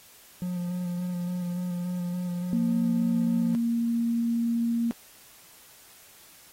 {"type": "tone with vibrato", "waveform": "triangle", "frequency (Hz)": 177.7, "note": "F3", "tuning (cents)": 30, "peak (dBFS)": -26, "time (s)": [0.42, 3.55], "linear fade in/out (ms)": 0, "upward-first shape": "square", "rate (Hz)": 3.5, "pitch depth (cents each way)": 17}
{"type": "tone", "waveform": "sine", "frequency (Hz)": 233.1, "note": "A#3", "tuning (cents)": 0, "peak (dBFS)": -23, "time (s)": [2.53, 4.91], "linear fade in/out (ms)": 0}
{"effects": ["white hiss -53 dBFS RMS until 6.52 s", "AAC 48 kbps"]}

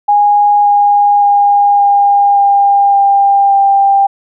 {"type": "tone with pitch steps", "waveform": "sine", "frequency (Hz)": [823, 817.8, 812.6, 807.5, 802.3, 797.3, 792.2], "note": ["G#5", "G#5", "G#5", "G#5", "G5", "G5", "G5"], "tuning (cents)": [-16, -27, -38, -49, 40, 29, 18], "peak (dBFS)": -5, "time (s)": [0.08, 4.07], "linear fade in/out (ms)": 10, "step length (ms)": 570, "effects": []}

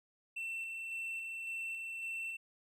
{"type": "tone with tremolo", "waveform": "triangle", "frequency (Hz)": 2689, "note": "E7", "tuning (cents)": 34, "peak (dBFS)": -36, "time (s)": [0.36, 2.37], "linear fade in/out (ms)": 10, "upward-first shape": "square", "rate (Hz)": 1.8, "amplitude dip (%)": 25, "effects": []}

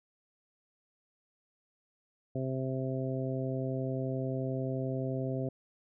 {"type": "harmonic tone", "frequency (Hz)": 131.4, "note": "C3", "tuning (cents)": 8, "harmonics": [1, 2, 3, 4, 5], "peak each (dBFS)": [-34, -37, -39, -40, -41], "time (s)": [2.35, 5.49], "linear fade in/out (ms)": 5, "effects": []}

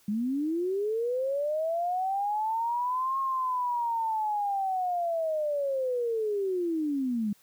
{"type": "linear two-way sweep", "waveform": "sine", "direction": "up then down", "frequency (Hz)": [200, 1081, 200], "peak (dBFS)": -26, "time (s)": [0.08, 7.33], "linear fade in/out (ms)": 5, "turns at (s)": 3.19, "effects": ["white hiss -62 dBFS RMS until 7.42 s"]}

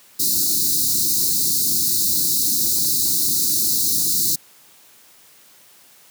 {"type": "band-stop noise", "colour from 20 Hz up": "white", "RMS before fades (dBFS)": -19, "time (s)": [0.19, 4.36], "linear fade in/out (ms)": 10, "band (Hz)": [370, 3900], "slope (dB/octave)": 96, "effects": ["white hiss -50 dBFS RMS until 6.1 s", "high-pass 100 Hz 12 dB/octave"]}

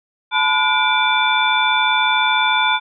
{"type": "tone cluster", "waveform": "sine", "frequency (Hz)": [869, 1003, 1443, 2342, 3506], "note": ["A5", "B5", "F#6", "D7", "A7"], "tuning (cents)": [-22, 26, -44, -5, -7], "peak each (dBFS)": -20, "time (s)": [0.31, 2.8], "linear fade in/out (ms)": 50, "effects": []}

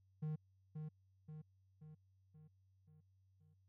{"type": "tone with echo", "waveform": "triangle", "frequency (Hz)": 154.1, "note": "D#3", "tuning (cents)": -16, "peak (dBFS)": -37, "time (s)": [0.22, 0.36], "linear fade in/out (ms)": 10, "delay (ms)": 530, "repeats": 6, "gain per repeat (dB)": -5, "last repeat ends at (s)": 3.54, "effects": ["added 95 Hz sine -70 dBFS peak until 3.68 s"]}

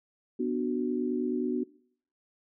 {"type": "chord", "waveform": "sine", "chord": "B minor", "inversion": "none", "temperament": "just", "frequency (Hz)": [246.9, 296.3, 370.4], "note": ["B3", "D4", "F#4"], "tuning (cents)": [0, 15, 2], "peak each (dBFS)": [-30, -33, -31], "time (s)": [0.39, 1.64], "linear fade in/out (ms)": 10, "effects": ["noise-tail reverb RT60 0.6 s tail -22 dB re dry"]}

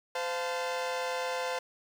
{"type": "chord", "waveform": "sawtooth", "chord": "F major", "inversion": "second", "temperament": "equal with one note detuned", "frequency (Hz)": [514, 698.5, 880], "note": ["C5", "F5", "A5"], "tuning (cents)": [-31, 0, 0], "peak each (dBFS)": [-29, -34, -34], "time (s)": [0.15, 1.59], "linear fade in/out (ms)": 5, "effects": ["low-pass 7000 Hz 12 dB/octave", "9-bit"]}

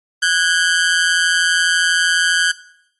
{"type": "ring-modulated tone", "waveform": "sawtooth", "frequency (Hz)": 1556, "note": "G6", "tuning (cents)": -13, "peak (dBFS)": -6, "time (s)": [0.22, 2.52], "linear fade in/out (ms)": 10, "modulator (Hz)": 86.1, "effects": ["noise-tail reverb RT60 0.7 s tail -17 dB re dry", "MP3 48 kbps"]}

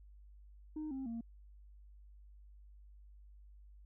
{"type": "tone with pitch steps", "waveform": "sine", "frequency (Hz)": [307.8, 266.4, 230.6], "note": ["D#4", "C4", "A#3"], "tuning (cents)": [-19, 31, -19], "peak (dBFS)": -37, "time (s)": [0.76, 1.21], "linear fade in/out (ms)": 5, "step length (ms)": 150, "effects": ["tanh soft clip ceiling -37 dBFS", "added 50 Hz sine -55 dBFS peak until 3.85 s"]}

